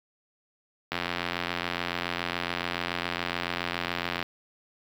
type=click train; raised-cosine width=0.3 ms; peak=-12 dBFS; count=289; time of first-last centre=0.92-4.227 s; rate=87.1 Hz; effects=high-pass 80 Hz 12 dB/octave + 7-bit